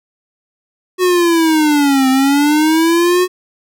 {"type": "linear two-way sweep", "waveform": "square", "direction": "down then up", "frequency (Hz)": [370, 260, 367.9], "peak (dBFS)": -10, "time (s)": [0.98, 3.28], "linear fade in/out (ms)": 50, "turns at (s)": 2.09, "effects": []}